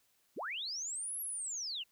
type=linear two-way sweep; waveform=sine; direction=up then down; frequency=123.4 to 11500 to 2621 Hz; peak=-37 dBFS; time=0.36-1.84 s; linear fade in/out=20 ms; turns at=1.21 s; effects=white hiss -73 dBFS RMS until 1.91 s